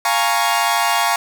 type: chord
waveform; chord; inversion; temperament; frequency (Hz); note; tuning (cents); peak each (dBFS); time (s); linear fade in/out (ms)
sawtooth; Bb minor seventh; second; equal; 698.5 / 830.6 / 932.3 / 1108.7; F5 / Ab5 / Bb5 / Db6; 0 / 0 / 0 / 0; -17 / -17 / -17 / -17; 0.05-1.16; 2
effects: none